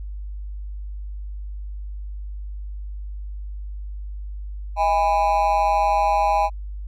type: tone with amplitude modulation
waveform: triangle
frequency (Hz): 816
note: G#5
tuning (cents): -31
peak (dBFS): -10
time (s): 4.76-6.5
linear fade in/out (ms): 50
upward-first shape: sine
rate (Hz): 181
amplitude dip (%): 100
effects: added 50 Hz sine -29 dBFS peak until 6.87 s